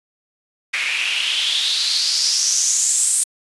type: noise with band-pass filter sweep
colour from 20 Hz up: white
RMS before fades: -19 dBFS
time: 0.73-3.24 s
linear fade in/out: 10 ms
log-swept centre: 2200 to 8800 Hz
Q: 5.2
effects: resampled to 24000 Hz